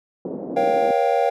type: band-pass noise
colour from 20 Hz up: pink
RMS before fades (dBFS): -30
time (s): 0.25-0.91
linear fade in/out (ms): 2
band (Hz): 220 to 540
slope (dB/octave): 24
type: chord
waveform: triangle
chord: G half-diminished seventh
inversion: first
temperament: equal with one note detuned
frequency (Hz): 476.2 / 554.4 / 698.5 / 784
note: Bb4 / Db5 / F5 / G5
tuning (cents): +37 / 0 / 0 / 0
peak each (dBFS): -20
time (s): 0.56-1.3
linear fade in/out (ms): 10
effects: none